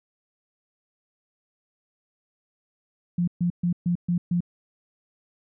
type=tone bursts; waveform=sine; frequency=174.61 Hz; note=F3; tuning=in tune; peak=-20 dBFS; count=6; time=3.18-4.406 s; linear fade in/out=5 ms; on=96 ms; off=130 ms; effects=none